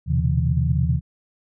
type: tone cluster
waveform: sine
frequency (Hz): 78.6 / 119.7 / 129 / 144.4 / 165.9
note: D#2 / A#2 / C3 / D3 / E3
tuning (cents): +18 / +46 / -24 / -29 / +11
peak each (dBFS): -22 / -27 / -22 / -26 / -24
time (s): 0.06-1.01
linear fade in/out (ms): 50
effects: none